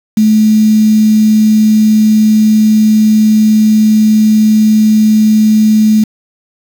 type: tone with quantisation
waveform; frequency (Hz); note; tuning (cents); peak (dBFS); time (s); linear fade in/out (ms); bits
sine; 215.8; A3; -33; -4; 0.17-6.04; 5; 4
effects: none